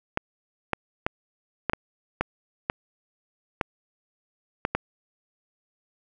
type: clicks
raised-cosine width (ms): 0.5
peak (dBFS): -8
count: 10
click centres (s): 0.174 / 0.733 / 1.065 / 1.697 / 1.734 / 2.21 / 2.699 / 3.612 / 4.651 / 4.75
effects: none